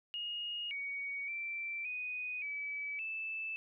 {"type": "tone with pitch steps", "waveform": "sine", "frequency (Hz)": [2864, 2245, 2343, 2489, 2292, 2633], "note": ["F7", "C#7", "D7", "D#7", "D7", "E7"], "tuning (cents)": [43, 21, -5, 0, -43, -3], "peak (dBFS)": -37, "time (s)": [0.14, 3.56], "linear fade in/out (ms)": 0, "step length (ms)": 570, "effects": []}